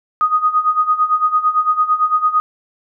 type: tone with tremolo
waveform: sine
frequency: 1244.5 Hz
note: D#6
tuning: in tune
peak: -9 dBFS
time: 0.21-2.4 s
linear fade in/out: 0 ms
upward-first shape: sine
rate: 8.9 Hz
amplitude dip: 80%
effects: none